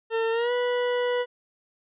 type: tone with pitch glide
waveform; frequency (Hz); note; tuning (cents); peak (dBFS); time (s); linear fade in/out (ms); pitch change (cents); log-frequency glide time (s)
40% pulse; 452.3 to 490.4; A4 to B4; +48 to -12; -22; 0.1-1.26; 50; +140; 0.31-0.52
effects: resampled to 8000 Hz